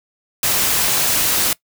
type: noise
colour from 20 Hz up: white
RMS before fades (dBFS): -17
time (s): 0.43-1.53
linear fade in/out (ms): 2
effects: noise-tail reverb RT60 0.1 s tail -21 dB re dry